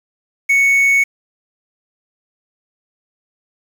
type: tone with quantisation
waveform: triangle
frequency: 2218 Hz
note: C#7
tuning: in tune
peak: -8 dBFS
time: 0.49-1.04 s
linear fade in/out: 10 ms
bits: 6
effects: none